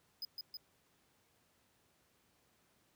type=tone with echo; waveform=square; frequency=5010 Hz; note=D#8; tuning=11 cents sharp; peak=-40 dBFS; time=0.22-0.25 s; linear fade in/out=2 ms; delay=160 ms; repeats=2; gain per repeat=-2 dB; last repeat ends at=0.57 s; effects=pink hiss -73 dBFS RMS until 2.95 s + high-pass 80 Hz 12 dB/octave